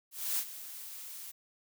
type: noise with ADSR envelope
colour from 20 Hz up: blue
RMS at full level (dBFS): -31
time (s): 0.11-1.32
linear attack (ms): 270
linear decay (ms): 62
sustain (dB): -14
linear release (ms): 16
effects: none